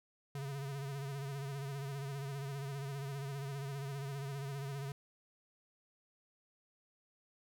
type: tone with vibrato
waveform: square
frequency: 138.59 Hz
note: C#3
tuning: in tune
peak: -40 dBFS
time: 0.35-4.92 s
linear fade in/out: 2 ms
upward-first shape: sine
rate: 15 Hz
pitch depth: 55 cents each way
effects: none